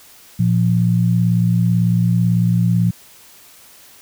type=tone pair together; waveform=sine; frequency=116.54 / 174.61 Hz; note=A#2 / F3; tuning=0 / 0 cents; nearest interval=perfect fifth; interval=700 cents; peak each=-15 dBFS; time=0.39-2.91 s; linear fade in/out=10 ms; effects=white hiss -45 dBFS RMS until 4.01 s